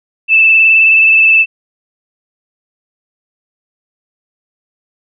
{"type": "tone with vibrato", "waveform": "sine", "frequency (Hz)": 2637, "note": "E7", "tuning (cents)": 0, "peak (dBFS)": -4, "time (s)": [0.28, 1.46], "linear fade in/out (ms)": 50, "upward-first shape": "triangle", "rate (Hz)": 19, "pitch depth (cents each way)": 28, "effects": []}